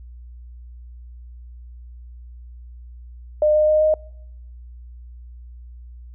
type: tone with pitch steps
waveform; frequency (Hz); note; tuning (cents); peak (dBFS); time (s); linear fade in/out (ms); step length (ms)
sine; 606 / 610.6 / 615.2 / 619.8; D#5 / D#5 / D#5 / D#5; -46 / -33 / -20 / -7; -13; 3.42-3.94; 2; 130
effects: noise-tail reverb RT60 0.8 s tail -26 dB re dry + added 60 Hz sine -37 dBFS peak until 6.14 s